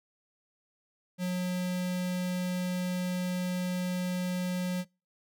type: tone with notch filter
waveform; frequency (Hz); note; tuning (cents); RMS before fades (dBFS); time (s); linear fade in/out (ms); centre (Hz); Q
square; 181; F#3; -38; -31; 1.18-4.85; 50; 1100; 1.7
effects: noise-tail reverb RT60 0.3 s tail -26 dB re dry

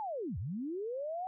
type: linear two-way sweep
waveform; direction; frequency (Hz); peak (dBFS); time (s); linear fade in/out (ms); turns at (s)
sine; down then up; 892 to 74.6 to 761; -35; 0-1.27; 0; 0.38
effects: none

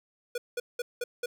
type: tone bursts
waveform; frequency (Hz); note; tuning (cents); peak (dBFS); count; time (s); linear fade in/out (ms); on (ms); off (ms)
square; 485; B4; -31; -30; 5; 0.35-1.26; 5; 30; 190
effects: none

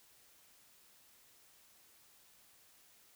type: silence
effects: white hiss -65 dBFS RMS until 3.15 s

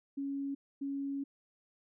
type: tone bursts at uneven times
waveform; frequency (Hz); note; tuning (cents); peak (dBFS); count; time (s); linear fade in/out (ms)
sine; 277.6; C#4; +3; -34; 2; 0.17-0.55 / 0.81-1.24; 10
effects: none

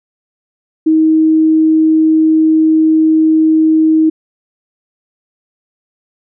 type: tone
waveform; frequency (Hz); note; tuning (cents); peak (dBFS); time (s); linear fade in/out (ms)
sine; 316.3; D#4; +29; -6; 0.86-4.1; 10
effects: none

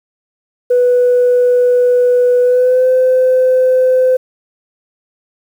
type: tone with pitch glide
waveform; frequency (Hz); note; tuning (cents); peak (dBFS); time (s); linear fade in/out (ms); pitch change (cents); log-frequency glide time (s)
sine; 493.2 to 512.4; B4 to C5; -2 to -36; -6; 0.7-4.17; 10; +66; 2.42-2.87
effects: tanh soft clip ceiling -4 dBFS + 7-bit

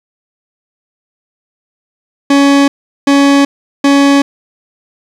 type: tone bursts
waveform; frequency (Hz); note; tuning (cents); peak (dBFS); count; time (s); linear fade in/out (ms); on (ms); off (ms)
40% pulse; 280; C#4; +18; -4; 3; 2.3-4.22; 5; 380; 390
effects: low-pass 7000 Hz 12 dB/octave + 7-bit

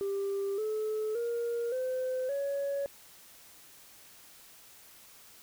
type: tone with pitch steps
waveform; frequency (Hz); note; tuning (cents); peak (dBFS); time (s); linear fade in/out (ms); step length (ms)
sine; 395.8 / 431.6 / 470.7 / 513.3 / 559.7; G4 / A4 / A#4 / C5 / C#5; +17 / -33 / +17 / -33 / +17; -28; 0.01-2.86; 0; 570
effects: tanh soft clip ceiling -28 dBFS + white hiss -55 dBFS RMS until 5.42 s

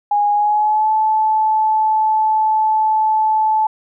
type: tone with pitch glide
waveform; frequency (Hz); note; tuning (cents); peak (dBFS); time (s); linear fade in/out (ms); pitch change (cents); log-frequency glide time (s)
sine; 825 to 869; G#5 to A5; -12 to -22; -12; 0.11-3.67; 5; +90; 0.32-0.91
effects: none

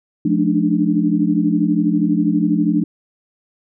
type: tone cluster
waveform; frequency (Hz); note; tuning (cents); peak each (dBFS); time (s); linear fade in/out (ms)
sine; 175.4 / 214.3 / 289.6 / 301.9; F3 / A3 / D4 / D4; +8 / -45 / -24 / +48; -19; 0.25-2.84; 5
effects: none

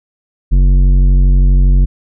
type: tone with tanh clipping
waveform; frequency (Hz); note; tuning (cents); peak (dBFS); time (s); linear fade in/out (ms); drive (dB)
sine; 46.25; F#1; 0; -7; 0.51-1.86; 20; 11
effects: none

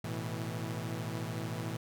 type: chord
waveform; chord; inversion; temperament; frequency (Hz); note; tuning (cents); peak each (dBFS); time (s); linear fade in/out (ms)
sawtooth; A suspended second; none; equal with one note detuned; 110 / 123.47 / 163.01; A2 / B2 / E3; 0 / 0 / -19; -35 / -37 / -36; 0.04-1.77; 5
effects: none

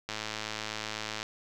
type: click train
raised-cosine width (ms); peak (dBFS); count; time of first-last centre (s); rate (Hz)
0.2; -17; 124; 0.09-1.229; 108
effects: none

